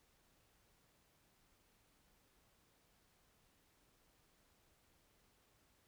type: silence
effects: pink hiss -74 dBFS RMS until 5.87 s